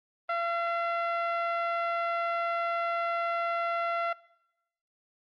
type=tone with low-pass filter; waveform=10% pulse; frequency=681 Hz; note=F5; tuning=44 cents flat; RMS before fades=-30 dBFS; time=0.29-4.13 s; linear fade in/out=5 ms; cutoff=1400 Hz; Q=1.4; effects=noise-tail reverb RT60 0.9 s tail -22 dB re dry + Opus 32 kbps